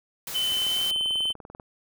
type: noise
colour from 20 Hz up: white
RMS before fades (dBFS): -35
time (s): 0.27-0.91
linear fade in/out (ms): 2
type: tone with pitch glide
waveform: triangle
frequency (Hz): 3043 to 3071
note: F#7 to G7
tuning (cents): +48 to -36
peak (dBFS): -22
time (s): 0.34-1.33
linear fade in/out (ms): 20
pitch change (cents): +16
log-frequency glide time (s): 0.47-0.86
type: click train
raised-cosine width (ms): 1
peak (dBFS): -28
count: 23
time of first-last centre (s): 0.52-1.598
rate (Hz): 20.4
effects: none